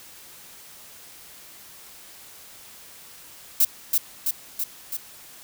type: noise with echo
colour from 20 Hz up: violet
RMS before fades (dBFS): -17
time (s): 3.6-3.65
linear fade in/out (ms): 5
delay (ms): 330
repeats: 4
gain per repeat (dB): -3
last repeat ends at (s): 4.97
effects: white hiss -46 dBFS RMS until 5.43 s